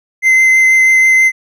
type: tone with vibrato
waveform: triangle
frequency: 2065 Hz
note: C7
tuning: 23 cents flat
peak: -4 dBFS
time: 0.22-1.32 s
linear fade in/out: 50 ms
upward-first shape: triangle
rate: 6.2 Hz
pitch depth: 12 cents each way
effects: none